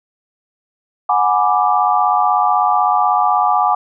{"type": "chord", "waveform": "sine", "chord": "G# half-diminished seventh", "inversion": "third", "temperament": "equal with one note detuned", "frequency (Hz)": [734.5, 830.6, 987.8, 1174.7], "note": ["F#5", "G#5", "B5", "D6"], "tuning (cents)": [-13, 0, 0, 0], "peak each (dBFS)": [-16, -16, -21, -16], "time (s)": [1.09, 3.75], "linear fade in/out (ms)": 5, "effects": []}